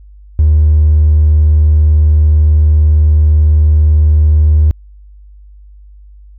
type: tone with hard clipping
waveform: sine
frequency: 76.5 Hz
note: D#2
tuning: 29 cents flat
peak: -5 dBFS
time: 0.39-4.71 s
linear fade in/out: 0 ms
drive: 1 dB
effects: added 50 Hz sine -34 dBFS peak until 6.38 s